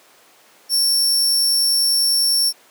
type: tone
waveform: sawtooth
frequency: 5450 Hz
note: F8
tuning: 43 cents flat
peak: -12 dBFS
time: 0.69-2.53 s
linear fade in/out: 50 ms
effects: pink hiss -50 dBFS RMS until 2.7 s + high-pass 400 Hz 12 dB/octave